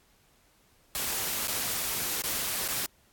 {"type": "noise with dropouts", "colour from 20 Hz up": "white", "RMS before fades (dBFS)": -31, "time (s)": [0.95, 2.86], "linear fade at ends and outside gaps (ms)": 0, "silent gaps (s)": [[1.473, 1.481], [2.22, 2.238], [2.679, 2.686]], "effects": ["pink hiss -64 dBFS RMS until 3.12 s", "AAC 64 kbps"]}